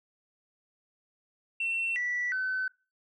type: tone with pitch steps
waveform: sine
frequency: 2704 / 1958 / 1519 Hz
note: E7 / B6 / F#6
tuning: +43 / -15 / +45 cents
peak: -27 dBFS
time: 1.6-2.68 s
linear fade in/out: 5 ms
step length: 360 ms
effects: noise-tail reverb RT60 0.3 s tail -22 dB re dry + tanh soft clip ceiling -24 dBFS